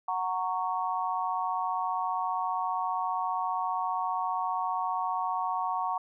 sine chord, F# major, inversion none, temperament just, 740 / 925 / 1110 Hz, F#5 / A#5 / C#6, 0 / -14 / +2 cents, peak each -32 dBFS, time 0.08-5.98 s, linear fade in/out 5 ms, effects none

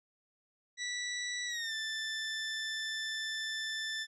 20% pulse tone with pitch glide, 1959 to 1765.5 Hz, B6 to A6, -15 to +5 cents, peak -30 dBFS, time 0.77-4.07 s, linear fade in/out 50 ms, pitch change -180 cents, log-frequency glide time 1.46-1.74 s, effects resampled to 24000 Hz

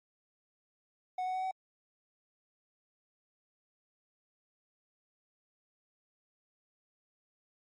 triangle tone with pitch steps, 737 / 743 / 749 / 755.1 Hz, F#5 / F#5 / F#5 / F#5, -7 / +7 / +21 / +35 cents, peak -30 dBFS, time 1.18-1.512 s, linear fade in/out 5 ms, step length 83 ms, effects MP3 48 kbps

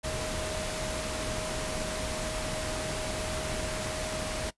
sine tone in noise, 626 Hz, D#5, 10 cents sharp, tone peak -37 dBFS, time 0.03-4.51 s, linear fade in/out 20 ms, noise pink, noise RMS -34 dBFS, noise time 0.03-4.51 s, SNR -6 dB, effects noise-tail reverb RT60 0.1 s tail -19 dB re dry + resampled to 24000 Hz

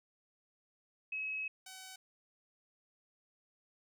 sine / 5% pulse tone pair in turn, 2564 / 756.1 Hz, E7 / F#5, -49 / +37 cents, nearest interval octave + major sixth, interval 2114 cents, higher first, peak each -36 / -37 dBFS, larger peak first, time 1.12-1.48 / 1.66-1.96 s, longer first, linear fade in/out 5 ms, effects none

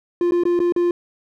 triangle tone with dropouts, 349.2 Hz, F4, in tune, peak -13 dBFS, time 0.21-0.91 s, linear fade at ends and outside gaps 2 ms, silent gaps 0.31-0.32 / 0.436-0.453 / 0.592-0.601 / 0.723-0.762 s, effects none

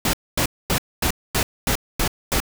pink noise bursts, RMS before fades -20 dBFS, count 8, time 0.05-2.402 s, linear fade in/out 2 ms, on 84 ms, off 240 ms, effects none

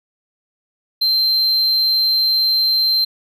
triangle tone, 4129 Hz, C8, 24 cents flat, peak -12 dBFS, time 1.01-3.05 s, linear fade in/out 10 ms, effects none

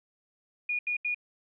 sine tone bursts, 2444 Hz, D#7, 32 cents flat, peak -27 dBFS, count 3, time 0.69-1.146 s, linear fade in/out 5 ms, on 100 ms, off 78 ms, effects none

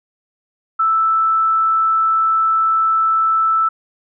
sine tone, 1319 Hz, E6, 1 cent sharp, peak -12 dBFS, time 0.79-3.69 s, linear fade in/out 10 ms, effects none

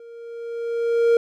triangle tone with level ramp, 466.2 Hz, A#4, in tune, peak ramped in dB -38 to -10 dBFS, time 0-1.17 s, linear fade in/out 2 ms, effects none

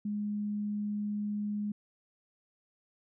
sine tone, 207.7 Hz, G#3, in tune, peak -31 dBFS, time 0.05-1.72 s, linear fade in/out 5 ms, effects none

